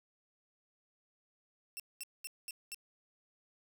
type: tone bursts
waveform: 10% pulse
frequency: 2697 Hz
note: E7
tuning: 39 cents sharp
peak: -32 dBFS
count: 5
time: 1.77-2.745 s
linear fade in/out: 0 ms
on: 27 ms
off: 210 ms
effects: none